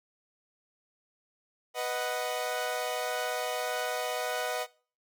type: chord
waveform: sawtooth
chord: B major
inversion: none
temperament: equal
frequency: 493.9 / 622.3 / 740 Hz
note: B4 / D#5 / F#5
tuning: 0 / 0 / 0 cents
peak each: -31 dBFS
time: 1.74-4.67 s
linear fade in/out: 50 ms
effects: noise-tail reverb RT60 0.4 s tail -21 dB re dry